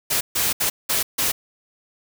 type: noise bursts at uneven times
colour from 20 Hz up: white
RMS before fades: -21 dBFS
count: 5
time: 0.1-0.21 / 0.35-0.53 / 0.6-0.7 / 0.89-1.03 / 1.18-1.32 s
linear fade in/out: 10 ms
effects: none